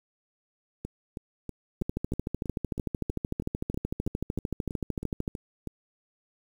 two click trains, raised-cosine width 3 ms, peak -22 / -16 dBFS, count 16 / 47, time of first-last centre 0.85-5.673 / 1.82-5.279 s, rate 3.11 / 13.3 Hz, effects 8-bit

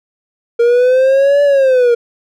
triangle linear two-way sweep, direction up then down, 466.2 to 578 to 467 Hz, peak -5 dBFS, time 0.59-1.95 s, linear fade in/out 10 ms, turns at 1.43 s, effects none

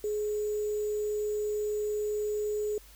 sine tone with sample-and-hold, 421.1 Hz, G#4, 24 cents sharp, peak -28 dBFS, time 0.04-2.78 s, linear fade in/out 2 ms, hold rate 7350 Hz, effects added 50 Hz sine -53 dBFS peak until 2.95 s + white hiss -56 dBFS RMS until 2.95 s

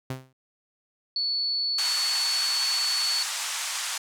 sawtooth tone with exponential decay, 130.4 Hz, C3, 5 cents flat, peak -24 dBFS, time 0.1-0.33 s, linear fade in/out 5 ms, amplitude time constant 49 ms
sine tone, 4435 Hz, C#8, in tune, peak -24 dBFS, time 1.16-3.23 s, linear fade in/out 2 ms
white band-pass noise, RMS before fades -31 dBFS, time 1.78-3.98 s, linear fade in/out 5 ms, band 820 to 8700 Hz, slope 24 dB/octave
effects none

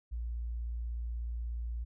sine tone, 58.27 Hz, A#1, in tune, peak -34 dBFS, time 0.11-1.85 s, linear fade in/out 20 ms, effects none

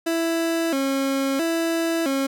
30% pulse tone with vibrato, 300 Hz, D4, 37 cents sharp, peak -18 dBFS, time 0.06-2.27 s, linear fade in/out 10 ms, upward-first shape square, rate 0.75 Hz, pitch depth 170 cents each way, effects none

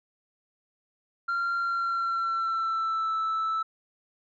sine tone with pitch glide, 1382 to 1315.8 Hz, F6 to E6, -19 to -4 cents, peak -23 dBFS, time 1.28-3.63 s, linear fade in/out 10 ms, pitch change -85 cents, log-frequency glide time 1.56-3.15 s, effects tanh soft clip ceiling -24 dBFS

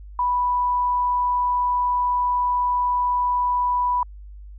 sine tone, 986 Hz, B5, 3 cents flat, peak -18 dBFS, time 0.19-4.03 s, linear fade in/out 2 ms, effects added 50 Hz sine -37 dBFS peak until 4.58 s

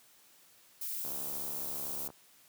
violet noise, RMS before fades -38 dBFS, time 0.81-2.08 s, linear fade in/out 5 ms
click train, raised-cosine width 1 ms, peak -34 dBFS, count 77, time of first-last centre 1.05-2.103 s, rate 72.2 Hz
effects white hiss -62 dBFS RMS until 2.48 s + high-pass 100 Hz 12 dB/octave

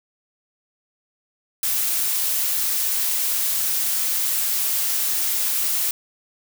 blue noise, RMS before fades -22 dBFS, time 1.63-5.91 s, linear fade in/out 2 ms, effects none

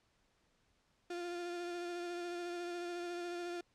35% pulse tone with vibrato, 349.2 Hz, F4, in tune, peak -38 dBFS, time 1.1-3.61 s, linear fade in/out 5 ms, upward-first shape sine, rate 14 Hz, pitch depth 20 cents each way, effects pink hiss -75 dBFS RMS until 3.74 s + low-pass 7000 Hz 12 dB/octave

